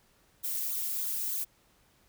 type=noise with flanger; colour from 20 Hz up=violet; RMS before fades=-33 dBFS; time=0.43-1.45 s; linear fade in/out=20 ms; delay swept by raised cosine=0.37 to 2.57 ms; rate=3.3 Hz; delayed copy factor=-0.8; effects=pink hiss -66 dBFS RMS until 2.08 s